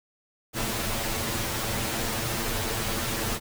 pink noise with comb filter, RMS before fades -29 dBFS, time 0.53-3.4 s, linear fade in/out 50 ms, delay 8.9 ms, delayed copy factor +0.75, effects none

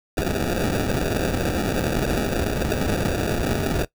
white noise with sample-and-hold, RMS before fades -23 dBFS, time 0.17-3.85 s, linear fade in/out 5 ms, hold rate 1050 Hz, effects noise-tail reverb RT60 0.1 s tail -18 dB re dry

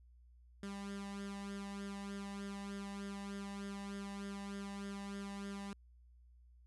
sawtooth tone with flanger, 199.2 Hz, G3, 28 cents sharp, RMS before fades -45 dBFS, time 0.63-5.73 s, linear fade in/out 2 ms, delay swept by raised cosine 0.59 to 1.09 ms, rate 3.3 Hz, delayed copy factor +0.7, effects added 60 Hz sine -60 dBFS peak until 6.66 s + resampled to 24000 Hz

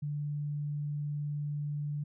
sine tone, 146.83 Hz, D3, in tune, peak -32 dBFS, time 0.02-2.04 s, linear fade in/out 10 ms, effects none

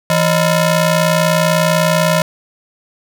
sawtooth ring-modulated tone, 392 Hz, G4, in tune, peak -4 dBFS, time 0.1-2.22 s, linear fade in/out 2 ms, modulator 226 Hz, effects none

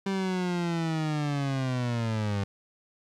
30% pulse linear sweep, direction down, 196 to 98 Hz, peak -24 dBFS, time 0.06-2.44 s, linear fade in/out 5 ms, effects low-pass 6000 Hz 12 dB/octave + 11-bit

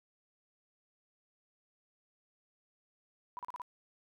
sine tone bursts, 989 Hz, B5, 2 cents sharp, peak -39 dBFS, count 5, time 3.37-3.618 s, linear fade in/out 0 ms, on 20 ms, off 37 ms, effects none

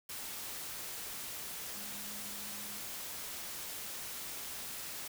sine tone in noise, 206.7 Hz, G#3, 8 cents flat, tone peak -54 dBFS, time 1.75-2.8 s, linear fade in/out 5 ms, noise white, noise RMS -43 dBFS, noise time 0.09-5.08 s, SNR -14 dB, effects none

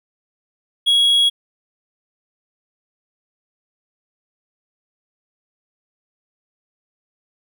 triangle tone, 3322 Hz, G#7, in tune, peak -10 dBFS, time 0.86-1.3 s, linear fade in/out 20 ms, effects none

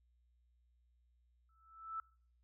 sine tone with exponential growth, 1318.5 Hz, E6, in tune, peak -37 dBFS, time 1.49-2 s, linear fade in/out 2 ms, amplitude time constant 110 ms, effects noise-tail reverb RT60 0.5 s tail -25 dB re dry + added 60 Hz sine -70 dBFS peak until 2.43 s

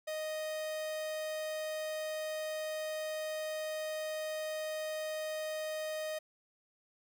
45% pulse tone, 622 Hz, D#5, 1 cent flat, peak -36 dBFS, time 0.07-6.19 s, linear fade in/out 10 ms, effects 13-bit

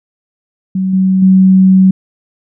sine tone with level steps, 188.7 Hz, F#3, 34 cents sharp, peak -11 / -7 / -3 dBFS, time 0.75-1.91 s, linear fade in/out 5 ms, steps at 0.93 / 1.22 s, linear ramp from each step 5 ms, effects none

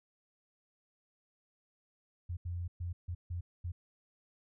sine tone bursts at uneven times, 87.4 Hz, F2, 2 cents sharp, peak -35 dBFS, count 6, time 2.29-2.37 / 2.45-2.68 / 2.8-2.93 / 3.08-3.15 / 3.3-3.41 / 3.64-3.72 s, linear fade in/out 10 ms, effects none

